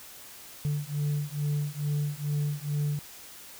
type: beating tone pair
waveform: sine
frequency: 145.6 / 147.9 Hz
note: D3 / D3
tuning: -15 / +13 cents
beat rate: 2.3 Hz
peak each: -28 dBFS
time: 0.65-2.99 s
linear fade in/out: 0 ms
effects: tanh soft clip ceiling -24 dBFS + white hiss -47 dBFS RMS until 3.59 s